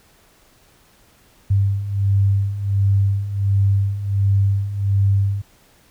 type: beating tone pair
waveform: sine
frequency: 98 / 99.4 Hz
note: G2 / G2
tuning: 0 / +25 cents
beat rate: 1.4 Hz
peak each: -21 / -16 dBFS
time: 1.5-5.42 s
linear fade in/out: 10 ms
effects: pink hiss -54 dBFS RMS until 5.9 s